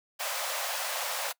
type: high-pass noise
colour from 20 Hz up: pink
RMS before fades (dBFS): -33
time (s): 0.19-1.33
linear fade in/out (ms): 20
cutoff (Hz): 520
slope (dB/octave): 96
effects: noise-tail reverb RT60 0.1 s tail -23 dB re dry